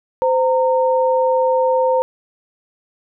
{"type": "tone pair together", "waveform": "sine", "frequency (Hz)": [516, 919.4], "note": ["C5", "A#5"], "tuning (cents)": [-24, -24], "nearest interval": "minor seventh", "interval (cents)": 1000, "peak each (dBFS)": [-14, -18], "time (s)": [0.22, 2.02], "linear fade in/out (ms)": 0, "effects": []}